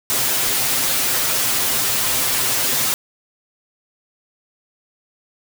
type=noise with comb filter; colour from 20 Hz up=white; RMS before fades=-19 dBFS; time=0.1-2.94 s; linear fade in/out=0 ms; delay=7.7 ms; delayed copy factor=+0.9; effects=none